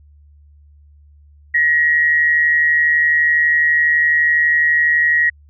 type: tone with amplitude modulation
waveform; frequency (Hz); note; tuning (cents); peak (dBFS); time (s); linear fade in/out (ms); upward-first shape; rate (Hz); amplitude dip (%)
sine; 1901; A#6; +33; -9; 1.54-5.3; 10; sine; 152; 45
effects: added 73 Hz sine -44 dBFS peak until 5.49 s